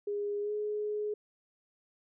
sine tone with pitch glide, 410 to 420.3 Hz, G#4 to G#4, -22 to +21 cents, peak -31 dBFS, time 0.07-1.14 s, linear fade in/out 5 ms, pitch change +43 cents, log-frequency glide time 0.41-0.52 s, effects none

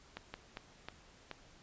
slowing click train, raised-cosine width 0.3 ms, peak -26 dBFS, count 5, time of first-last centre 0.17-1.313 s, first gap 170 ms, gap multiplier 1.36, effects pink hiss -61 dBFS RMS until 1.62 s + resampled to 16000 Hz

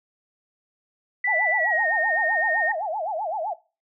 sine tone with pitch glide, 1975.5 to 1843.2 Hz, B6 to A#6, 0 to -20 cents, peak -21 dBFS, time 1.24-2.72 s, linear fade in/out 5 ms, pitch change -120 cents, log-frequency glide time 1.54-1.87 s
sine tone with vibrato, 740 Hz, F#5, in tune, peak -25 dBFS, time 1.27-3.54 s, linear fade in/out 10 ms, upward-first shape sine, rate 7.8 Hz, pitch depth 300 cents each way
effects noise-tail reverb RT60 0.3 s tail -18 dB re dry

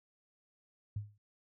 sine tone with exponential decay, 103.9 Hz, G#2, 1 cent sharp, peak -32 dBFS, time 0.96-1.18 s, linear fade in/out 5 ms, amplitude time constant 47 ms, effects none

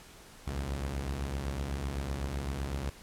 sawtooth beating tone pair, 61.74 / 69.64 Hz, B1 / C#2, 0 / +9 cents, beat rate 7.9 Hz, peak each -35 / -30 dBFS, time 0.47-2.9 s, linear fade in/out 5 ms, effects pink hiss -53 dBFS RMS until 3.02 s + low-pass 12000 Hz 12 dB/octave

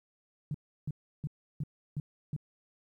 sine tone bursts, 147.5 Hz, D3, 8 cents sharp, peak -31 dBFS, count 6, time 0.51-2.364 s, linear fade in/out 2 ms, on 34 ms, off 330 ms, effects 12-bit

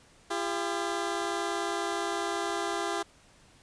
15% pulse tone pair together, 341.2 / 401 Hz, F4 / G4, -40 / +39 cents, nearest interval minor third, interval 279 cents, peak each -26 dBFS, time 0.3-3.03 s, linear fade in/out 10 ms, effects pink hiss -59 dBFS RMS until 3.62 s + resampled to 22050 Hz

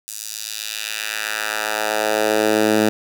10% pulse tone with high-pass filter sweep, 107.7 Hz, A2, 37 cents flat, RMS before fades -21 dBFS, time 0.08-2.89 s, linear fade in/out 0 ms, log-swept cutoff 7200 to 220 Hz, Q 1.2, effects none

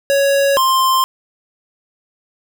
square tone pair in turn, 556 / 1049.6 Hz, C#5 / C6, +5 / +5 cents, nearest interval major seventh, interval 1100 cents, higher second, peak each -12 dBFS, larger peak neither, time 0.1-0.57 / 0.57-1.04 s, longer neither, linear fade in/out 0 ms, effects none

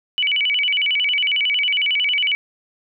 sine tone with vibrato, 2600 Hz, E7, 24 cents flat, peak -16 dBFS, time 0.18-2.35 s, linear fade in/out 0 ms, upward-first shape square, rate 11 Hz, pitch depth 230 cents each way, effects none

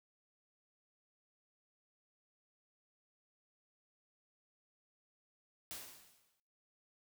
white noise with exponential decay, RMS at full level -44 dBFS, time 5.71-6.4 s, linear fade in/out 0 ms, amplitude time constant 150 ms, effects noise-tail reverb RT60 0.9 s tail -25 dB re dry

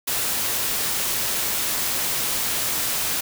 white noise, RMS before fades -24 dBFS, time 0.07-3.21 s, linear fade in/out 10 ms, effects none

